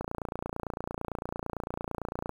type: click train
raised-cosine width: 1 ms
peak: -19 dBFS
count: 67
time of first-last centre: 0.01-2.294 s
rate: 28.9 Hz
effects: 8-bit